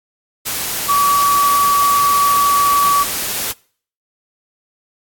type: tone in noise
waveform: sine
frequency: 1142 Hz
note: D6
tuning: 49 cents flat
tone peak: -11 dBFS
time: 0.88-3.04 s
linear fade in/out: 20 ms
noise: white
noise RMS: -21 dBFS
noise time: 0.45-3.53 s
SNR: +7 dB
effects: noise-tail reverb RT60 0.5 s tail -24 dB re dry + AAC 64 kbps